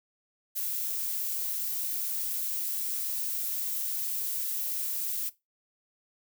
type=noise; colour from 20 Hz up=violet; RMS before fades=-32 dBFS; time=0.55-5.3 s; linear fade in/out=20 ms; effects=noise-tail reverb RT60 0.2 s tail -18 dB re dry